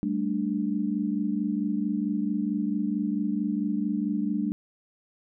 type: chord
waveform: sine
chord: G suspended second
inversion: none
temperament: just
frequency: 196 / 220.5 / 294 Hz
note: G3 / A3 / D4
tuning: 0 / +4 / +2 cents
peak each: -29 dBFS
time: 0.03-4.52 s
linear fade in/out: 0 ms
effects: none